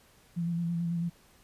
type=tone with vibrato; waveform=sine; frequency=170 Hz; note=F3; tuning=46 cents flat; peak=-28 dBFS; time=0.36-1.1 s; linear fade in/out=20 ms; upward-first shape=square; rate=9.1 Hz; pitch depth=23 cents each way; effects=pink hiss -61 dBFS RMS until 1.43 s + resampled to 32000 Hz